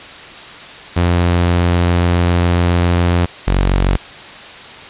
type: tone pair in turn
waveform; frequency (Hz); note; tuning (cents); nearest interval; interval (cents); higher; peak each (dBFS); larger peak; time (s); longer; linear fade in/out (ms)
sawtooth; 87.31 / 46.53; F2 / F#1; 0 / +10; major seventh; 1090; first; -7; neither; 0.96-3.26 / 3.47-3.97; first; 10
effects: white hiss -33 dBFS RMS until 4.89 s + resampled to 8000 Hz